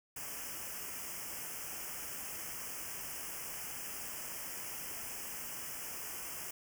white band-stop noise, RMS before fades -43 dBFS, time 0.16-6.51 s, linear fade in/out 5 ms, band 3100 to 5000 Hz, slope 96 dB/octave, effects none

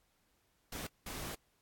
pink noise bursts at uneven times, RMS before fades -43 dBFS, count 2, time 0.72-0.87 / 1.06-1.35 s, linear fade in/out 5 ms, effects pink hiss -75 dBFS RMS until 1.61 s + AAC 64 kbps

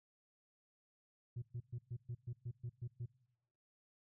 sine tone bursts, 120.2 Hz, B2, 46 cents flat, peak -38 dBFS, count 10, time 1.36-3.06 s, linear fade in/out 10 ms, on 62 ms, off 120 ms, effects noise-tail reverb RT60 1.0 s tail -25 dB re dry + tanh soft clip ceiling -39 dBFS

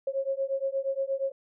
sine beating tone pair, 538 / 546.5 Hz, C5 / C#5, +48 / -25 cents, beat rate 8.5 Hz, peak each -30 dBFS, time 0.07-1.32 s, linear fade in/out 5 ms, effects none

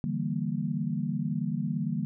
sine chord, E half-diminished seventh, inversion third, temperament equal, 146.83 / 164.81 / 196 / 233.1 Hz, D3 / E3 / G3 / Bb3, 0 / 0 / 0 / 0 cents, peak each -33 dBFS, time 0.04-2.05 s, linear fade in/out 0 ms, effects none

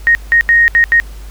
sine tone bursts at uneven times, 1864.7 Hz, A#6, in tune, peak -5 dBFS, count 5, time 0.07-0.15 / 0.32-0.41 / 0.49-0.68 / 0.75-0.84 / 0.92-1 s, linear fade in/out 0 ms, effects added 50 Hz sine -27 dBFS peak until 1.3 s + pink hiss -41 dBFS RMS until 1.3 s

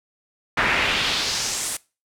brown noise with band-pass filter sweep, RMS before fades -23 dBFS, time 0.57-1.77 s, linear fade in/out 5 ms, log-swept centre 1700 to 9700 Hz, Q 2, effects noise-tail reverb RT60 0.3 s tail -22 dB re dry

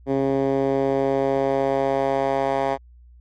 10% pulse tone with band-pass filter sweep, 136.1 Hz, C#3, 31 cents flat, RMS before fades -21 dBFS, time 0.06-2.78 s, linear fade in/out 50 ms, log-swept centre 330 to 810 Hz, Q 1.3, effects added 60 Hz sine -45 dBFS peak until 3.2 s + MP3 64 kbps

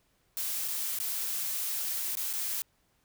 blue noise with dropouts, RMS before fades -33 dBFS, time 0.37-2.62 s, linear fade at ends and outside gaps 0 ms, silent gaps 0.679-0.683 / 0.988-1 / 2.153-2.171 / 2.329-2.336 s, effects pink hiss -71 dBFS RMS until 3.04 s

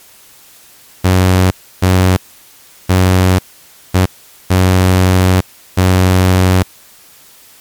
sawtooth tone bursts at uneven times, 92.5 Hz, F#2, in tune, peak -3 dBFS, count 6, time 1.04-1.51 / 1.82-2.17 / 2.89-3.39 / 3.94-4.06 / 4.5-5.41 / 5.77-6.63 s, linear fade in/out 10 ms, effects white hiss -42 dBFS RMS until 7.6 s + MP3 96 kbps

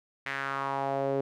sawtooth tone with band-pass filter sweep, 137.2 Hz, C#3, 17 cents flat, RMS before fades -31 dBFS, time 0.26-1.21 s, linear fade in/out 5 ms, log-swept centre 2000 to 440 Hz, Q 3, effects none

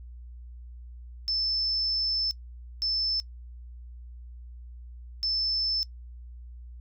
sine tone bursts at uneven times, 5274 Hz, E8, in tune, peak -25 dBFS, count 3, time 1.28-2.31 / 2.82-3.2 / 5.23-5.83 s, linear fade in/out 0 ms, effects noise-tail reverb RT60 0.1 s tail -20 dB re dry + added 60 Hz sine -41 dBFS peak until 6.8 s

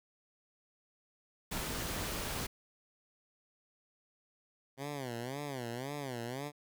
pink noise, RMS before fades -38 dBFS, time 1.51-2.47 s, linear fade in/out 10 ms
10% pulse tone with vibrato, 130.81 Hz, C3, in tune, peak -30 dBFS, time 4.77-6.52 s, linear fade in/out 50 ms, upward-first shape sine, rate 1.9 Hz, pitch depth 200 cents each way
effects none

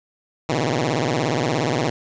10% pulse tone with vibrato, 138.59 Hz, C#3, in tune, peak -11 dBFS, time 0.49-1.9 s, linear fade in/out 2 ms, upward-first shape sine, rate 17 Hz, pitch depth 300 cents each way, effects resampled to 16000 Hz + 7-bit

